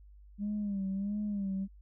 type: tone with vibrato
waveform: sine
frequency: 200.6 Hz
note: G3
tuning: 40 cents sharp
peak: -30 dBFS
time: 0.38-1.68 s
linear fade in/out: 50 ms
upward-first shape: sine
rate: 1.5 Hz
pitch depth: 78 cents each way
effects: tanh soft clip ceiling -28 dBFS + added 50 Hz sine -52 dBFS peak until 1.81 s